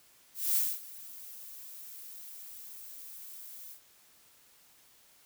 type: noise with ADSR envelope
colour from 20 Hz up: violet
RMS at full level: -27 dBFS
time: 0.34-3.81 s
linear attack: 220 ms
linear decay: 230 ms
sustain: -20 dB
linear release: 100 ms
effects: white hiss -62 dBFS RMS until 5.25 s

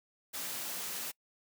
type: high-pass noise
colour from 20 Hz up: white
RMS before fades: -39 dBFS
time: 0.33-1.12 s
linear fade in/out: 20 ms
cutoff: 150 Hz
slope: 12 dB/octave
effects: noise-tail reverb RT60 0.1 s tail -25 dB re dry

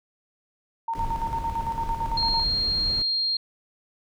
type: tone with tremolo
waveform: sine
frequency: 914 Hz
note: A#5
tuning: 34 cents flat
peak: -24 dBFS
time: 0.88-2.44 s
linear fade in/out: 5 ms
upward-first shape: square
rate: 8.9 Hz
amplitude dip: 65%
type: noise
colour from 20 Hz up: brown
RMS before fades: -32 dBFS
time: 0.95-3.02 s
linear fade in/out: 0 ms
type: tone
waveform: sine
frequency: 4220 Hz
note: C8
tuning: 14 cents sharp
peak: -22 dBFS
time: 2.17-3.37 s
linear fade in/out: 5 ms
effects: none

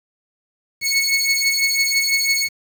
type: beating tone pair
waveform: 20% pulse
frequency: 2200 / 2206 Hz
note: C#7 / C#7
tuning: -14 / -9 cents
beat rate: 6 Hz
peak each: -14 dBFS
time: 0.81-2.49 s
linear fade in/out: 50 ms
effects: 7-bit

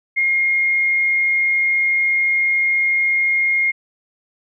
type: tone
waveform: sine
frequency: 2137 Hz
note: C7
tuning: 36 cents sharp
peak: -14 dBFS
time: 0.16-3.72 s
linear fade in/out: 20 ms
effects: none

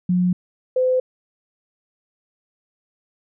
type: tone pair in turn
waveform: sine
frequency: 180 / 510.9 Hz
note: F#3 / C5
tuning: -47 / -41 cents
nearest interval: octave + tritone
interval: 1806 cents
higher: second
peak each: -15 dBFS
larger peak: neither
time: 0.09-0.33 / 0.76-1 s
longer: neither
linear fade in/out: 5 ms
effects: none

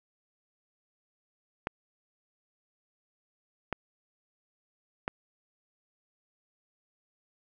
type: clicks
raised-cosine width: 0.5 ms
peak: -15 dBFS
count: 3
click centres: 1.671 / 3.727 / 5.079 s
effects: none

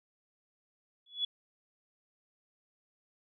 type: tone with exponential growth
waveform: sine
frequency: 3400 Hz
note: G#7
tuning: 40 cents sharp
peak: -26 dBFS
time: 1.06-1.25 s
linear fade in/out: 5 ms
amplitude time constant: 41 ms
effects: none

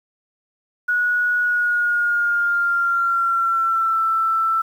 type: tone with pitch glide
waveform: sine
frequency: 1460 to 1331.1 Hz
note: F#6 to E6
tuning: -24 to +16 cents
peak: -16 dBFS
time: 0.88-4.62 s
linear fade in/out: 10 ms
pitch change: -160 cents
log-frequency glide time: 1.42-4 s
effects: 8-bit

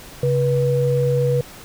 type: tone pair together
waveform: sine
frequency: 136.29 / 485.7 Hz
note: C#3 / B4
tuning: -29 / -29 cents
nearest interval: octave + minor seventh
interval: 2200 cents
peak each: -18 dBFS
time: 0.23-1.41 s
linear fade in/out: 2 ms
effects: pink hiss -40 dBFS RMS until 1.64 s

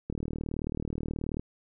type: click train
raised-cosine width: 3 ms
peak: -20 dBFS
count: 51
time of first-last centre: 0.1-1.395 s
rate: 38.6 Hz
effects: none

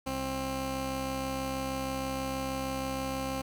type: tone pair together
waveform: 15% pulse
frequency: 66.3 / 265.2 Hz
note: C2 / C4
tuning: +23 / +23 cents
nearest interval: 2 octaves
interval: 2400 cents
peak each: -32 / -27 dBFS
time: 0.06-3.42 s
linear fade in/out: 10 ms
effects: none

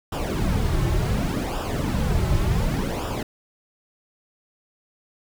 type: noise with flanger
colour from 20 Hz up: brown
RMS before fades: -23 dBFS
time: 0.12-3.23 s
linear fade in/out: 5 ms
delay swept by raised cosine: 0.47 to 4.27 ms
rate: 0.68 Hz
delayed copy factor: -0.7
effects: none

